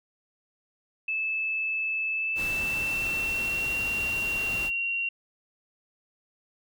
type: tone with pitch glide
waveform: sine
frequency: 2618 to 2751 Hz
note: E7 to F7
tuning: -13 to -27 cents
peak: -26 dBFS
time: 1.08-5.09 s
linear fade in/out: 5 ms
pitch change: +86 cents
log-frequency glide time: 2.12-3.78 s
type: noise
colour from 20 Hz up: pink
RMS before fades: -38 dBFS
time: 2.35-4.71 s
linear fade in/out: 50 ms
effects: none